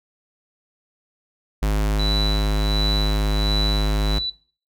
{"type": "tone", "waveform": "square", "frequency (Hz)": 51.91, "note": "G#1", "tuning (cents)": 0, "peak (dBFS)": -18, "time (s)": [1.62, 4.19], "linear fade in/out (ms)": 10}
{"type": "tone with tremolo", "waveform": "sine", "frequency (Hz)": 3963, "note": "B7", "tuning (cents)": 5, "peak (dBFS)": -22, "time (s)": [1.99, 4.3], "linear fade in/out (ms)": 5, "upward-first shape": "sine", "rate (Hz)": 1.4, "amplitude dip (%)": 80}
{"effects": ["noise-tail reverb RT60 0.4 s tail -17 dB re dry"]}